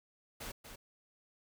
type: noise with echo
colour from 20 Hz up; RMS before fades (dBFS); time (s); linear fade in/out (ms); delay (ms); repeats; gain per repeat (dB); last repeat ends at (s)
pink; -44; 0.4-0.52; 10; 240; 1; -7; 0.76
effects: none